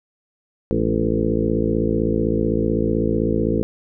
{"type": "harmonic tone with a mistuned harmonic", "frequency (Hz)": 55.8, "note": "A1", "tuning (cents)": 25, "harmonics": [1, 2, 3, 4, 5, 6, 7, 8, 9], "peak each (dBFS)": [-27, -27, -27, -24, -26, -24, -29, -24, -28], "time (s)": [0.71, 3.63], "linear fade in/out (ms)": 0, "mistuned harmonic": 4, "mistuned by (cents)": -60, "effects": []}